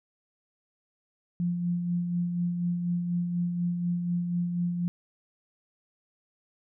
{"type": "tone with tremolo", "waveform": "sine", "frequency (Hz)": 174.61, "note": "F3", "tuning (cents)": 0, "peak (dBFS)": -24, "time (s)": [1.4, 4.88], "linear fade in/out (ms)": 0, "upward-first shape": "sine", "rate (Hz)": 4.1, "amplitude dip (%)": 40, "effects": []}